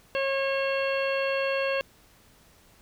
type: harmonic tone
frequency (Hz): 544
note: C#5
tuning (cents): -33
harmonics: 1 / 2 / 3 / 4 / 5 / 6 / 8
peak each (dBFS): -26 / -35 / -34 / -40 / -32 / -42 / -43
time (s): 0.15-1.81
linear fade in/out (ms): 0
effects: pink hiss -58 dBFS RMS until 2.81 s